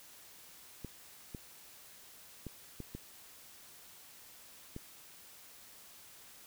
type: clicks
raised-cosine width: 3 ms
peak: -29 dBFS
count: 6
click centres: 0.847 / 1.348 / 2.467 / 2.803 / 2.95 / 4.764 s
effects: white hiss -56 dBFS RMS until 6.46 s